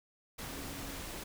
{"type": "tone in noise", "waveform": "sine", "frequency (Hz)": 277.2, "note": "C#4", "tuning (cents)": 0, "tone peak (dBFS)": -49, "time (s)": [0.49, 0.98], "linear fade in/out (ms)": 10, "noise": "pink", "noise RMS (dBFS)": -43, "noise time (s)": [0.38, 1.24], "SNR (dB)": -9, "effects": []}